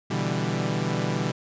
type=chord; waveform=sawtooth; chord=E minor seventh; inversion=second; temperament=equal with one note detuned; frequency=123.47 / 146.83 / 164.81 / 196.68 Hz; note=B2 / D3 / E3 / G3; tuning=0 / 0 / 0 / +6 cents; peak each=-26 dBFS; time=0.1-1.32 s; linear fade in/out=10 ms; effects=resampled to 16000 Hz